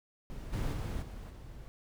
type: noise with level steps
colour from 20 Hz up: brown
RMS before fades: -43 / -33 / -36 / -44 / -48 dBFS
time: 0.3-1.68 s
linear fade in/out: 0 ms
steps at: 0.52 / 0.72 / 1.01 / 1.29 s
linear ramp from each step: 20 ms
effects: none